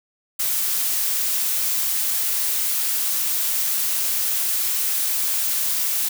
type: noise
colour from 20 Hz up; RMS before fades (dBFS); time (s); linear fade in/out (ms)
blue; -22; 0.39-6.09; 10
effects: none